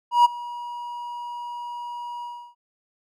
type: tone with ADSR envelope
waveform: triangle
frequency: 960 Hz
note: B5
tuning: 49 cents flat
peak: -8 dBFS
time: 0.11-2.55 s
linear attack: 140 ms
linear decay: 16 ms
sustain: -21 dB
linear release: 320 ms
effects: none